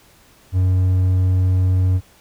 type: tone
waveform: triangle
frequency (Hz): 92.5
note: F#2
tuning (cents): 0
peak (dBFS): -11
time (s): 0.52-2.01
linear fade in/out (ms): 50
effects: pink hiss -51 dBFS RMS until 2.2 s